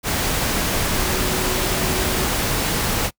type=tone in noise; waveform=sine; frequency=370.6 Hz; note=F#4; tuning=3 cents sharp; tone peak=-28 dBFS; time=0.96-2.28 s; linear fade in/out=50 ms; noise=pink; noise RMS=-21 dBFS; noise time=0.03-3.11 s; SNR=-10 dB; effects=noise-tail reverb RT60 0.1 s tail -25 dB re dry